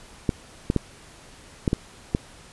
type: clicks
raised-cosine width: 3 ms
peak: -7 dBFS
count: 6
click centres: 0.292 / 0.701 / 0.763 / 1.678 / 1.731 / 2.149 s
effects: pink hiss -48 dBFS RMS until 2.52 s + resampled to 24000 Hz